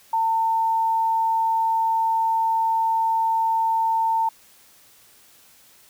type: tone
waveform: sine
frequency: 900 Hz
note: A5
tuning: 39 cents sharp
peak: -18 dBFS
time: 0.13-4.29 s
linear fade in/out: 5 ms
effects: white hiss -53 dBFS RMS until 5.89 s